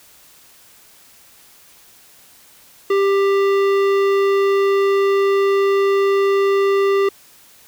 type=tone with tanh clipping; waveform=sine; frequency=394.9 Hz; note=G4; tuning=13 cents sharp; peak=-15 dBFS; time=2.9-7.09 s; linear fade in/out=5 ms; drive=16 dB; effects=white hiss -48 dBFS RMS until 7.67 s